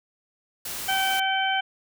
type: noise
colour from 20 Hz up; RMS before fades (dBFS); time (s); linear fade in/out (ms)
white; -33; 0.65-1.2; 5
type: harmonic tone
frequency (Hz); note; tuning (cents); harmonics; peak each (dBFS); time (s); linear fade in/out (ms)
770; G5; -31; 1 / 2 / 3 / 4; -25 / -27 / -31 / -28; 0.88-1.61; 10
effects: none